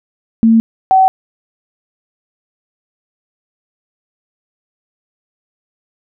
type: tone pair in turn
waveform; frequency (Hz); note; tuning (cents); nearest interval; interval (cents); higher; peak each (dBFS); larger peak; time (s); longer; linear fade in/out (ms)
sine; 225.9 / 759.8; A3 / F#5; +46 / +46; octave + major sixth; 2100; second; -5; neither; 0.43-0.6 / 0.91-1.08; neither; 0
effects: none